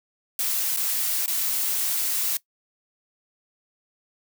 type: noise with dropouts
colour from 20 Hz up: blue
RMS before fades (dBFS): -25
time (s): 0.39-2.37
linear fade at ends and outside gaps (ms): 2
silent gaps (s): 0.764-0.771 / 1.261-1.278
effects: noise-tail reverb RT60 0.1 s tail -19 dB re dry